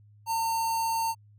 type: tone with notch filter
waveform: square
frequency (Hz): 908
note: A#5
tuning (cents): -46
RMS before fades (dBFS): -28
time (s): 0.26-1.15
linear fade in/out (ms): 50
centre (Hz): 2200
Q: 0.84
effects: added 104 Hz sine -53 dBFS peak until 1.38 s